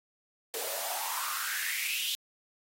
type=noise with high-pass filter sweep; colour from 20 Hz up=white; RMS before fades=-34 dBFS; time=0.54-2.15 s; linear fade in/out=0 ms; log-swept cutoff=460 to 3400 Hz; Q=6.6; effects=AAC 48 kbps